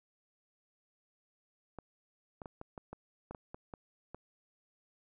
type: clicks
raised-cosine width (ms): 1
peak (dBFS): -30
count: 11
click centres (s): 1.787 / 2.418 / 2.458 / 2.614 / 2.778 / 2.93 / 3.31 / 3.348 / 3.545 / 3.738 / 4.146
effects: none